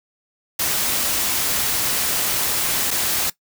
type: noise with dropouts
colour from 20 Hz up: white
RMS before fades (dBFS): -21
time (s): 0.59-3.3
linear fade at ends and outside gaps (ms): 5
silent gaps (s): 2.907-2.911
effects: noise-tail reverb RT60 0.1 s tail -19 dB re dry